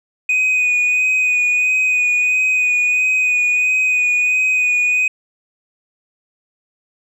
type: tone with vibrato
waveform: sine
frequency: 2489 Hz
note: D#7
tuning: in tune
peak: -10 dBFS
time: 0.29-5.08 s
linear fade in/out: 5 ms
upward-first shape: sine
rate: 1.5 Hz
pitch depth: 21 cents each way
effects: tanh soft clip ceiling -12 dBFS